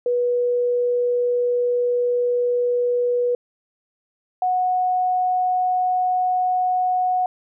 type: tone pair in turn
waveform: sine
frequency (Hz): 487.4 / 733.9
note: B4 / F#5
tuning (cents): -23 / -14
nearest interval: perfect fifth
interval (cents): 709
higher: second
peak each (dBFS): -17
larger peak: neither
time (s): 0.06-3.35 / 4.42-7.26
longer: first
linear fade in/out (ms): 2
effects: none